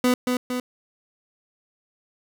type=tone with echo; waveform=30% pulse; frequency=249.6 Hz; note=B3; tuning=19 cents sharp; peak=-14 dBFS; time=0.04-0.14 s; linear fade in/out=2 ms; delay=230 ms; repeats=2; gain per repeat=-4 dB; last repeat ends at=0.6 s; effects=none